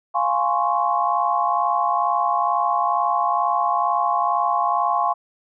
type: chord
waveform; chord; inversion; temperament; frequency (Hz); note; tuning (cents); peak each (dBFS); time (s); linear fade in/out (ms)
sine; Db major seventh; first; equal; 698.5 / 830.6 / 1046.5 / 1108.7; F5 / Ab5 / C6 / Db6; 0 / 0 / 0 / 0; -23; 0.14-5.14; 20
effects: none